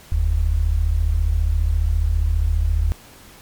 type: tone pair together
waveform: sine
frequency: 43.05 / 77.78 Hz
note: F1 / D#2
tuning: -24 / 0 cents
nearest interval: minor seventh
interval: 1024 cents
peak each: -18 dBFS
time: 0.12-2.92 s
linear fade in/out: 0 ms
effects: pink hiss -45 dBFS RMS until 3.41 s + MP3 96 kbps